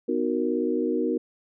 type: chord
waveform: sine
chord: B major seventh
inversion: none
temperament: equal with one note detuned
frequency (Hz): 251.7 / 311.1 / 370 / 466.2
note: B3 / D#4 / F#4 / A#4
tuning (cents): +33 / 0 / 0 / 0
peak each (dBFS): -28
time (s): 0.08-1.18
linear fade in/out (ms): 10
effects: none